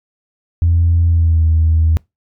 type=tone with pitch glide; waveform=sine; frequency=84.6 to 80.36 Hz; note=E2 to E2; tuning=+45 to -44 cents; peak=-8 dBFS; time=0.62-1.97 s; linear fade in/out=0 ms; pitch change=-89 cents; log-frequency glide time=1.07-1.45 s; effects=noise-tail reverb RT60 0.2 s tail -26 dB re dry + tanh soft clip ceiling -5 dBFS